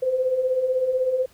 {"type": "beating tone pair", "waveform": "sine", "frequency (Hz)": [499.8, 515.8], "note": ["B4", "C5"], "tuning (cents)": [21, -25], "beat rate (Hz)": 16, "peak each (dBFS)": [-28, -20], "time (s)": [0.02, 1.26], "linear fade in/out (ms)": 10, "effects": ["pink hiss -56 dBFS RMS until 1.33 s"]}